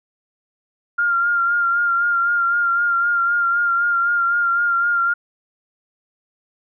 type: tone with vibrato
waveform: sine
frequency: 1396.9 Hz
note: F6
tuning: in tune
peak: -15 dBFS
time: 0.98-5.14 s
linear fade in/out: 10 ms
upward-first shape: sine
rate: 3.9 Hz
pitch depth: 29 cents each way
effects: none